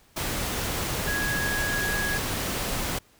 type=tone in noise; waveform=sine; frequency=1661.2 Hz; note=G#6; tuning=in tune; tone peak=-27 dBFS; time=1.07-2.18 s; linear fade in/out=10 ms; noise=pink; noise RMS=-29 dBFS; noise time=0.16-2.99 s; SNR=-1 dB; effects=pink hiss -59 dBFS RMS until 3.19 s